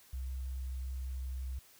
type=tone; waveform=sine; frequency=64.7 Hz; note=C2; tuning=19 cents flat; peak=-36 dBFS; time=0.13-1.59 s; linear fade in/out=5 ms; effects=white hiss -61 dBFS RMS until 1.79 s